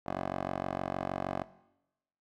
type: tone with band-pass filter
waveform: 10% pulse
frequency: 46.43 Hz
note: F#1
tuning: 7 cents sharp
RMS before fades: -36 dBFS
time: 0.06-1.44 s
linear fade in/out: 10 ms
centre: 720 Hz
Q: 1.3
effects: noise-tail reverb RT60 0.9 s tail -18 dB re dry